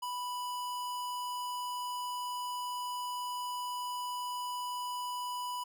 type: tone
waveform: square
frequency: 987.8 Hz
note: B5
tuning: in tune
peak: -36 dBFS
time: 0.02-5.64 s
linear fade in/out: 10 ms
effects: none